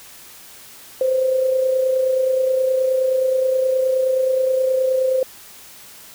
sine tone with amplitude modulation, 520 Hz, C5, 11 cents flat, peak -13 dBFS, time 1.01-5.23 s, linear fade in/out 2 ms, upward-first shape sine, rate 29.5 Hz, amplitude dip 45%, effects white hiss -42 dBFS RMS until 6.14 s

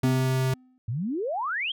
square tone, 130.81 Hz, C3, in tune, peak -23 dBFS, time 0.03-0.54 s, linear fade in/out 5 ms
triangle tone with exponential decay, 254.8 Hz, C4, 46 cents flat, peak -19 dBFS, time 0.04-0.78 s, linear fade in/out 0 ms, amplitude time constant 160 ms
sine exponential sweep, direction up, 103.5 to 3322 Hz, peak -26 dBFS, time 0.88-1.72 s, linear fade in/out 5 ms
effects none

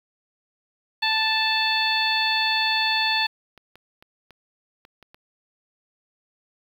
harmonic tone, 880 Hz, A5, in tune, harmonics 1 / 2 / 3 / 4 / 5, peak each -26 / -26 / -26 / -26 / -26 dBFS, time 1.02-3.27 s, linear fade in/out 10 ms
clicks, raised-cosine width 0.3 ms, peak -31 dBFS, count 7, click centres 3.577 / 3.756 / 4.025 / 4.307 / 4.851 / 5.027 / 5.145 s
effects 8-bit

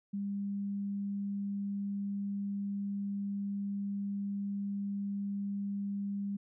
sine tone, 200.3 Hz, G3, 38 cents sharp, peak -33 dBFS, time 0.13-6.37 s, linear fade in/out 10 ms, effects none

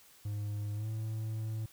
triangle tone with pitch glide, 103.83 to 109.94 Hz, G#2 to A2, 0 to -1 cents, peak -32 dBFS, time 0.25-1.66 s, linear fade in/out 5 ms, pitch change +99 cents, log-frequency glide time 0.74-0.88 s, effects white hiss -60 dBFS RMS until 1.72 s

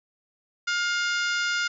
harmonic tone, 708 Hz, F5, 23 cents sharp, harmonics 2 / 3 / 4 / 5 / 6 / 7 / 8 / 9 / 10, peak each -25 / -33 / -34 / -36 / -40 / -35 / -42 / -42 / -43 dBFS, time 0.67-1.68 s, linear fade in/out 10 ms, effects none

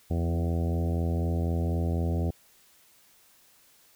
harmonic tone with a mistuned harmonic, 84 Hz, E2, 33 cents sharp, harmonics 1 / 2 / 3 / 4 / 5 / 6 / 7 / 8 / 9, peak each -26 / -32 / -36 / -38 / -40 / -42 / -43 / -44 / -45 dBFS, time 0.1-2.31 s, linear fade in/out 10 ms, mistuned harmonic 3, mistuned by -15 cents, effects white hiss -60 dBFS RMS until 3.95 s

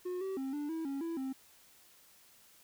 triangle tone with pitch steps, 361.2 / 383.5 / 267.3 / 293.1 / 324.3 / 275.7 / 332.4 / 265 Hz, F#4 / G4 / C4 / D4 / E4 / C#4 / E4 / C4, -42 / -38 / +37 / -3 / -28 / -9 / +15 / +22 cents, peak -33 dBFS, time 0.05-1.33 s, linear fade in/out 10 ms, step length 160 ms, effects white hiss -62 dBFS RMS until 2.63 s

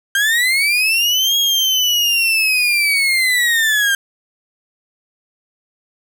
35% pulse linear two-way sweep, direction up then down, 1581 to 3299 to 1581 Hz, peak -11 dBFS, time 0.15-3.95 s, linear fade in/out 2 ms, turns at 1.37 s, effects none

